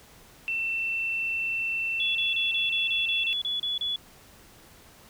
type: tone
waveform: sine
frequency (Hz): 2685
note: E7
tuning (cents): +31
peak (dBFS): -26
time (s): 0.48-3.33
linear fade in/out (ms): 0
type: tone bursts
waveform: sine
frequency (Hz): 3413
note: G#7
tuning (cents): +47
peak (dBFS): -26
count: 11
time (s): 2-3.96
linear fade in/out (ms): 2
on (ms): 150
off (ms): 31
effects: pink hiss -53 dBFS RMS until 5.09 s